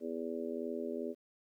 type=harmonic tone; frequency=82.41 Hz; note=E2; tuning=in tune; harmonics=3 / 4 / 5 / 6 / 7; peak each=-41 / -43 / -40 / -48 / -44 dBFS; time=0-1.15 s; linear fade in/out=50 ms; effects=12-bit